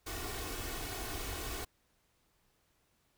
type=noise with comb filter; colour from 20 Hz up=pink; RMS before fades=-40 dBFS; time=0.06-1.65 s; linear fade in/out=10 ms; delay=2.7 ms; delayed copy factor=+0.65; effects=pink hiss -74 dBFS RMS until 3.17 s